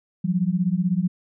sine beating tone pair, 172.4 / 188.4 Hz, F3 / F#3, -22 / +32 cents, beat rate 16 Hz, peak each -22 dBFS, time 0.24-1.08 s, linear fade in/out 10 ms, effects none

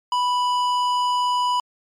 sine tone with tanh clipping, 987.8 Hz, B5, in tune, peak -20 dBFS, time 0.12-1.6 s, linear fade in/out 2 ms, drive 13 dB, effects MP3 96 kbps

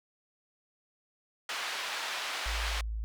white band-pass noise, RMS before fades -36 dBFS, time 1.49-2.81 s, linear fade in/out 2 ms, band 710 to 3300 Hz, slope 12 dB/octave
sine tone, 54.6 Hz, A1, 13 cents flat, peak -32 dBFS, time 2.46-3.04 s, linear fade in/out 0 ms
effects none

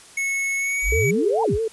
square tone with pitch glide, 2197 to 2272 Hz, C#7 to C#7, -16 to +42 cents, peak -22 dBFS, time 0.17-1.11 s, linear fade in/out 5 ms, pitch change +58 cents, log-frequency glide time 0.57-0.93 s
sine exponential two-way sweep, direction up then down, 36.24 to 956 to 36.24 Hz, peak -20 dBFS, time 0.82-1.59 s, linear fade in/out 50 ms, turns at 1.43 s
sine tone with vibrato, 425.6 Hz, G#4, 42 cents sharp, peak -20 dBFS, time 0.92-1.68 s, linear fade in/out 5 ms, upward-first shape sine, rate 4.6 Hz, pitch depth 110 cents each way
effects white hiss -46 dBFS RMS until 1.72 s + resampled to 24000 Hz

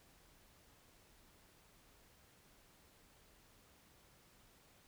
silence, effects pink hiss -67 dBFS RMS until 4.87 s

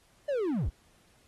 triangle linear sweep, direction down, 605 to 31.89 Hz, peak -25 dBFS, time 0.28-0.7 s, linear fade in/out 10 ms, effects pink hiss -65 dBFS RMS until 1.27 s + AAC 32 kbps

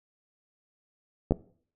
clicks, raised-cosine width 2 ms, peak -10 dBFS, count 2, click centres 1.309 / 1.321 s, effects noise-tail reverb RT60 0.5 s tail -20 dB re dry

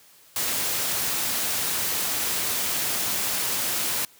white noise, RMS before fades -26 dBFS, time 0.36-4.05 s, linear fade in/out 2 ms, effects white hiss -54 dBFS RMS until 4.19 s + high-pass 80 Hz 12 dB/octave

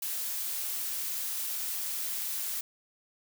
blue noise, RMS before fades -34 dBFS, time 0.02-2.61 s, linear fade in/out 5 ms, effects none

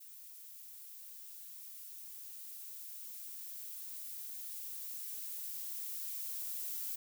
violet noise with level ramp, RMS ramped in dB -53 to -40 dBFS, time 0-6.96 s, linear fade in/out 10 ms, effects none

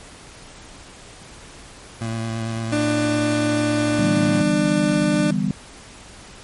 25% pulse tone with vibrato, 113.3 Hz, A#2, 49 cents flat, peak -20 dBFS, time 2.01-4.42 s, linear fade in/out 5 ms, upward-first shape sine, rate 8.9 Hz, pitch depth 18 cents each way
30% pulse tone, 297.7 Hz, D4, 24 cents sharp, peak -16 dBFS, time 2.72-5.31 s, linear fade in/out 5 ms
sine chord, E minor seventh, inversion third, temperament just, 148.33 / 164.81 / 197.78 / 247.2 Hz, D3 / E3 / G3 / B3, +18 / 0 / +16 / +2 cents, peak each -27 / -25 / -21 / -25 dBFS, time 3.99-5.51 s, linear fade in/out 2 ms
effects pink hiss -42 dBFS RMS until 6.43 s + MP3 48 kbps

